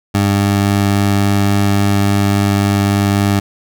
20% pulse tone, 100.4 Hz, G2, 42 cents sharp, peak -6 dBFS, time 0.14-3.4 s, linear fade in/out 10 ms, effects none

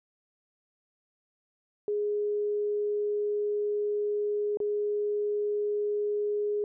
sine tone with dropouts, 415.3 Hz, G#4, in tune, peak -26 dBFS, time 1.88-6.64 s, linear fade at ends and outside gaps 1 ms, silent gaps 4.572-4.602 s, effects none

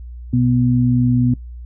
sine tone pair together, 123.58 / 246.9 Hz, B2 / B3, +2 / 0 cents, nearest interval octave, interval 1198 cents, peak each -15 dBFS, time 0.33-1.34 s, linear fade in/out 5 ms, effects noise-tail reverb RT60 0.1 s tail -18 dB re dry + added 60 Hz sine -30 dBFS peak until 1.65 s

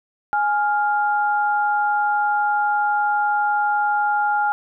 sine tone pair together, 831.9 / 1400 Hz, G#5 / F6, +3 / +4 cents, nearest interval major sixth, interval 901 cents, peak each -18 / -22 dBFS, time 0.33-4.52 s, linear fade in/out 0 ms, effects none

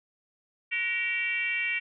sine tone with frequency modulation, 2315 Hz, D7, 25 cents flat, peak -26 dBFS, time 0.71-1.8 s, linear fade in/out 20 ms, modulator 422 Hz, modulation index 1.1, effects none

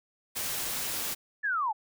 white noise, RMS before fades -33 dBFS, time 0.35-1.15 s, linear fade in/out 20 ms
sine linear sweep, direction down, 1760 to 800 Hz, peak -26 dBFS, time 1.43-1.73 s, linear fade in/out 20 ms
effects none

